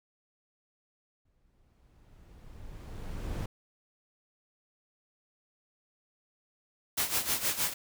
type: noise with exponential growth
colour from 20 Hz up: brown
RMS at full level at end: -32 dBFS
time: 1.25-3.46 s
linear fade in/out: 5 ms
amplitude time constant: 480 ms
type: noise with tremolo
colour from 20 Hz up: white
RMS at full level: -28 dBFS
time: 6.97-7.74 s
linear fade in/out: 10 ms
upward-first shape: sine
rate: 6.4 Hz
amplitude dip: 75%
effects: none